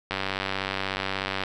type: click train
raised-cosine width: 0.3 ms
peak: -11 dBFS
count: 129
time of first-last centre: 0.11-1.436 s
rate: 96.5 Hz
effects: none